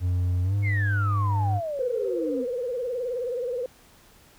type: tone with pitch glide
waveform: triangle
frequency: 90 to 101.02 Hz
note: F#2 to G#2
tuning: -47 to -47 cents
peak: -19 dBFS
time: 0-1.61 s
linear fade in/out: 50 ms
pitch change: +200 cents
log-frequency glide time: 0.43-0.55 s
type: exponential sweep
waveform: sine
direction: down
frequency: 2222 to 243.9 Hz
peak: -27 dBFS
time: 0.62-2.46 s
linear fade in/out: 50 ms
type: tone with vibrato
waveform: sine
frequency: 492.8 Hz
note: B4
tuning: 4 cents flat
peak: -26 dBFS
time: 1.79-3.66 s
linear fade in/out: 2 ms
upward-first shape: sine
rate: 19 Hz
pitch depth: 93 cents each way
effects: tanh soft clip ceiling -13 dBFS + pink hiss -55 dBFS RMS until 4.38 s